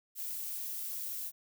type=noise; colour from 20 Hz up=violet; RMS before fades=-39 dBFS; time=0.15-1.32 s; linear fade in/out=50 ms; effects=none